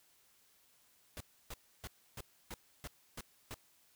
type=noise bursts; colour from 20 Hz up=pink; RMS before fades=-45 dBFS; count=8; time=1.17-3.542 s; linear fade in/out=0 ms; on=34 ms; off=300 ms; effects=white hiss -69 dBFS RMS until 3.95 s